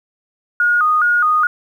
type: tone with vibrato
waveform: sine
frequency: 1333 Hz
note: E6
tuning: 19 cents sharp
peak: -11 dBFS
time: 0.6-1.47 s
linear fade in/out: 2 ms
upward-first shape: square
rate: 2.4 Hz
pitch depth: 130 cents each way
effects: 8-bit